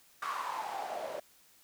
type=noise with band-pass filter sweep; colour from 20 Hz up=white; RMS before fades=-38 dBFS; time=0.22-1.2 s; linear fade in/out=5 ms; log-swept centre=1200 to 570 Hz; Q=7.1; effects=white hiss -63 dBFS RMS until 1.63 s